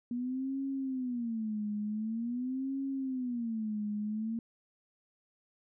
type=tone with vibrato; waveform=sine; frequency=238.2 Hz; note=A#3; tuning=38 cents sharp; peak=-32 dBFS; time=0.11-4.39 s; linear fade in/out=2 ms; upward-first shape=sine; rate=0.46 Hz; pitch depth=230 cents each way; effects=none